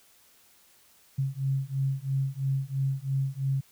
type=beating tone pair; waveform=sine; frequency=134.1 / 137.1 Hz; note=C3 / C#3; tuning=+43 / -19 cents; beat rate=3 Hz; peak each=-29 dBFS; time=1.18-3.61 s; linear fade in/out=10 ms; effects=white hiss -60 dBFS RMS until 3.71 s